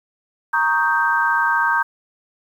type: chord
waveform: sine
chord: Eb dominant seventh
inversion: second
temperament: equal with one note detuned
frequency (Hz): 932.3 / 1108.7 / 1248.8 / 1568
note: Bb5 / Db6 / Eb6 / G6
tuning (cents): 0 / 0 / +6 / 0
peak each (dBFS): -20 / -24 / -24 / -18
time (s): 0.53-1.83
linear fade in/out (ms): 10
effects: 8-bit